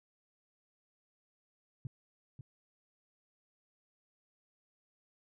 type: tone with echo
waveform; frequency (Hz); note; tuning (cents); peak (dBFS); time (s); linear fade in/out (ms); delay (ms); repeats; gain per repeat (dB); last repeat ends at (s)
sine; 128.6; C3; -30; -36; 1.85-1.87; 2; 540; 1; -8; 2.41
effects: none